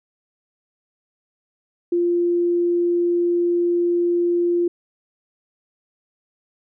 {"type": "tone", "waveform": "sine", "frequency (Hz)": 347.5, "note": "F4", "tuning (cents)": -9, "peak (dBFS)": -16, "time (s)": [1.92, 4.68], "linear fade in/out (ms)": 5, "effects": []}